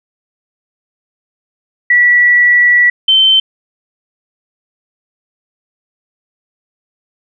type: tone pair in turn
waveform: sine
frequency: 1948 / 3092 Hz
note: B6 / G7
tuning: -24 / -24 cents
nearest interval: minor sixth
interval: 800 cents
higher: second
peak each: -5 dBFS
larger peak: neither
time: 1.9-2.9 / 3.08-3.4 s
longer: first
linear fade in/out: 5 ms
effects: none